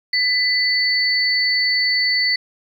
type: tone pair together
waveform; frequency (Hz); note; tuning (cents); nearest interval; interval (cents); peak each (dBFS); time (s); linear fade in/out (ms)
sine; 2000 / 4490; B6 / C#8; +21 / +21; octave + major second; 1400; -18; 0.13-2.36; 5
effects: 8-bit